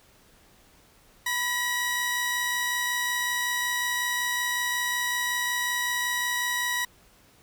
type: tone pair together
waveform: sawtooth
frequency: 992 / 1918.6 Hz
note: B5 / A#6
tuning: +7 / +49 cents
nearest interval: major seventh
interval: 1142 cents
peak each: -28 / -23 dBFS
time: 1.26-6.85 s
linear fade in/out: 5 ms
effects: pink hiss -58 dBFS RMS until 7.42 s